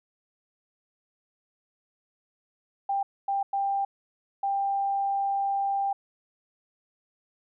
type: tone bursts at uneven times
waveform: sine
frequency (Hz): 792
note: G5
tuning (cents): +18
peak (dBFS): -24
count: 4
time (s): 2.89-3.03 / 3.28-3.43 / 3.53-3.85 / 4.43-5.93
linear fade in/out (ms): 5
effects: none